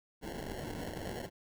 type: noise with sample-and-hold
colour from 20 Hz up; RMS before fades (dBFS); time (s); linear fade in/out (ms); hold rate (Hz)
white; -41; 0.21-1.3; 50; 1225
effects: none